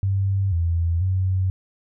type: tone with pitch steps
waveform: sine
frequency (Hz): 97.5 / 84.3 / 93.7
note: G2 / E2 / F#2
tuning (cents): -9 / +39 / +22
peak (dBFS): -18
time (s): 0.03-1.5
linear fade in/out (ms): 0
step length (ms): 490
effects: none